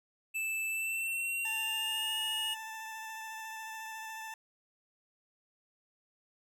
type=tone with pitch glide; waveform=square; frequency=2637 to 2876 Hz; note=E7 to F#7; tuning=0 to -50 cents; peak=-33 dBFS; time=0.34-2.55 s; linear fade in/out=20 ms; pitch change=+150 cents; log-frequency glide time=0.68-2.2 s
type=tone with vibrato; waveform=20% pulse; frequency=883 Hz; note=A5; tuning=6 cents sharp; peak=-36 dBFS; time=1.45-4.34 s; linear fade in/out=2 ms; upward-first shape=sine; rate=14 Hz; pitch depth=14 cents each way
effects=none